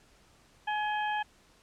harmonic tone with a mistuned harmonic, 844 Hz, G#5, 28 cents sharp, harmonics 1 / 2 / 3 / 4, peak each -30 / -35 / -42 / -42 dBFS, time 0.67-1.23 s, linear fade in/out 10 ms, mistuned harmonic 4, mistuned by -120 cents, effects pink hiss -62 dBFS RMS until 1.62 s + low-pass 9000 Hz 12 dB/octave

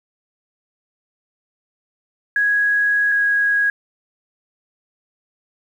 sine tone pair in turn, 1661.2 / 1651.6 Hz, G#6 / G#6, 0 / -10 cents, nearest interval unison, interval 10 cents, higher first, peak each -14 dBFS, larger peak neither, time 2.36-3.12 / 3.12-3.7 s, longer first, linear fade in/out 2 ms, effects 8-bit

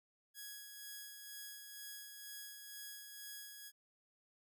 5% pulse tone with tremolo, 1664 Hz, G#6, 3 cents sharp, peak -36 dBFS, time 0.34-3.72 s, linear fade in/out 50 ms, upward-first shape sine, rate 2.1 Hz, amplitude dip 40%, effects none

